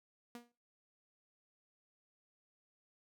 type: tone with exponential decay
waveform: sawtooth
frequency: 239 Hz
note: A#3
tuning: 43 cents sharp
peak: -40 dBFS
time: 0.35-0.52 s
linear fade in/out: 2 ms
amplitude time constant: 36 ms
effects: noise-tail reverb RT60 0.4 s tail -22 dB re dry